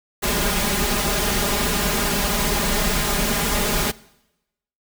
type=noise with comb filter; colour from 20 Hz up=pink; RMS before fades=-21 dBFS; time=0.22-3.92 s; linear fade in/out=20 ms; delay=4.9 ms; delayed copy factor=+0.95; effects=noise-tail reverb RT60 0.9 s tail -21 dB re dry